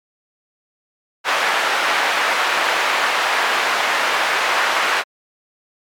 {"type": "band-pass noise", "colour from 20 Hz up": "white", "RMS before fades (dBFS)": -18, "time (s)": [1.24, 5.04], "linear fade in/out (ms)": 50, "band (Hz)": [670, 1900], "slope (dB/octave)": 12, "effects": ["MP3 96 kbps"]}